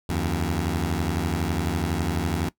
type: beating tone pair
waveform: 15% pulse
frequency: 77.78 / 89.78 Hz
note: D#2 / F2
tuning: 0 / +48 cents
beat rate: 12 Hz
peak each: -20 dBFS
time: 0.09-2.49 s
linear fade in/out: 5 ms
effects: noise-tail reverb RT60 0.1 s tail -19 dB re dry